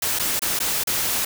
white noise with dropouts, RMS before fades -23 dBFS, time 0.02-1.25 s, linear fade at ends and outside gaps 5 ms, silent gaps 0.189-0.195 / 0.394-0.419 / 0.591-0.601 / 0.837-0.871 s, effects none

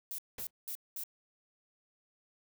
violet noise bursts, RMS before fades -40 dBFS, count 4, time 0.11-1.036 s, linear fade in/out 0 ms, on 74 ms, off 210 ms
pink noise with exponential decay, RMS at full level -42 dBFS, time 0.38-0.51 s, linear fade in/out 5 ms, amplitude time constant 27 ms
effects none

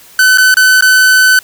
45% pulse tone with dropouts, 1513 Hz, F#6, 38 cents sharp, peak -4 dBFS, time 0.19-1.39 s, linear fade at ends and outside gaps 2 ms, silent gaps 0.375-0.382 / 0.542-0.569 / 0.809-0.823 s, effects white hiss -39 dBFS RMS until 1.43 s

